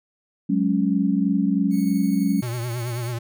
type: chord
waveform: sine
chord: F# suspended second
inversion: none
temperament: just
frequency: 185 / 208.1 / 277.5 Hz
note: F#3 / G#3 / C#4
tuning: 0 / +4 / +2 cents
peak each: -22 dBFS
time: 0.49-2.41 s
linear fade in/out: 10 ms
type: tone with tremolo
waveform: 5% pulse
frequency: 2213 Hz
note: C#7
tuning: 3 cents flat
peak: -29 dBFS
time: 1.7-3.15 s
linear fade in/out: 50 ms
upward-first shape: sine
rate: 12 Hz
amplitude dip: 25%
type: tone with vibrato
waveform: square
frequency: 119.9 Hz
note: A#2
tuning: 49 cents sharp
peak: -26 dBFS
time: 2.42-3.19 s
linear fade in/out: 10 ms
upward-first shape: triangle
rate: 9.2 Hz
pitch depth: 88 cents each way
effects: none